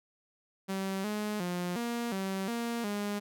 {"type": "tone with pitch steps", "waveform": "sawtooth", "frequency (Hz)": [192.6, 210.6, 177.5, 236.3, 192.2, 234.4, 205.1], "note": ["G3", "G#3", "F3", "A#3", "G3", "A#3", "G#3"], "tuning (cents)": [-30, 24, 28, 24, -34, 10, -21], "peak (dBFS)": -28, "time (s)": [0.68, 3.2], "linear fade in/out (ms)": 20, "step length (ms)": 360, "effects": []}